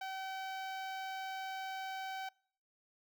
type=tone with notch filter; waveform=sawtooth; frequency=765 Hz; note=G5; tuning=42 cents flat; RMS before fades=-42 dBFS; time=0.01-2.29 s; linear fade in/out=5 ms; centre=9500 Hz; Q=0.52; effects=noise-tail reverb RT60 0.6 s tail -26 dB re dry